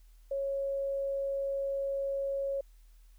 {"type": "tone", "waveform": "sine", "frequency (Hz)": 551, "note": "C#5", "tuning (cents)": -11, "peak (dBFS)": -30, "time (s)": [0.31, 2.61], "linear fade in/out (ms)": 5, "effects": ["added 40 Hz sine -54 dBFS peak until 3.18 s", "white hiss -71 dBFS RMS until 3.18 s"]}